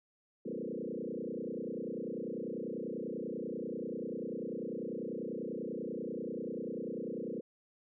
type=tone with frequency modulation; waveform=sine; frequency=349.2 Hz; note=F4; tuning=in tune; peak=-36 dBFS; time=0.45-7.41 s; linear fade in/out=10 ms; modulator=30.2 Hz; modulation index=5.2; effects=none